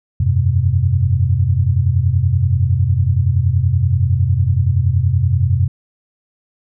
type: chord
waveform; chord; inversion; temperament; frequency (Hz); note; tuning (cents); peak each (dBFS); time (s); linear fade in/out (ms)
sine; F suspended second; none; equal with one note detuned; 87.31 / 98 / 127.97; F2 / G2 / C3; 0 / 0 / -38; -16; 0.2-5.68; 5
effects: none